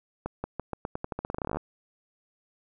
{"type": "accelerating click train", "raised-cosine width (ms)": 1, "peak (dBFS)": -17, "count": 22, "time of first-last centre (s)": [0.26, 1.57], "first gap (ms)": 180, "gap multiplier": 0.87, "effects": []}